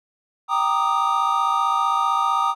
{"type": "chord", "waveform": "triangle", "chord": "Eb major seventh", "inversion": "first", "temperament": "equal with one note detuned", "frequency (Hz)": [784, 932.3, 1189, 1244.5], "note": ["G5", "Bb5", "D6", "Eb6"], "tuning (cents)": [0, 0, 21, 0], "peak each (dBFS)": [-24, -22, -23, -19], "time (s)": [0.48, 2.55], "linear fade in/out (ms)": 50, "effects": []}